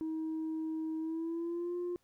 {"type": "tone with pitch glide", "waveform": "sine", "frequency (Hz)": [317.9, 352.7], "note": ["D#4", "F4"], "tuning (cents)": [37, 17], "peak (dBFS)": -32, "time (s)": [0.01, 1.96], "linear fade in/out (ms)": 0, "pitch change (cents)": 180, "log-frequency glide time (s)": [0.99, 1.76], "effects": ["tanh soft clip ceiling -32 dBFS", "pink hiss -75 dBFS RMS until 2.03 s"]}